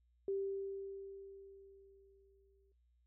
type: tone with exponential decay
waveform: sine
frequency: 392 Hz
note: G4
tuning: in tune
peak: -34 dBFS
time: 0.28-2.72 s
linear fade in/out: 2 ms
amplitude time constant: 530 ms
effects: noise-tail reverb RT60 0.2 s tail -18 dB re dry + added 60 Hz sine -70 dBFS peak until 3.06 s